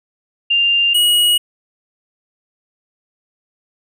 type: tone pair in turn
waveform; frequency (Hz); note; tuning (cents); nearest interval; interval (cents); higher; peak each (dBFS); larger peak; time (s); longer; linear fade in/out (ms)
sine / square; 2794 / 2901; F7 / F#7; 0 / -35; minor second; 65; second; -11; neither; 0.5-0.94 / 0.94-1.38; neither; 10
effects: none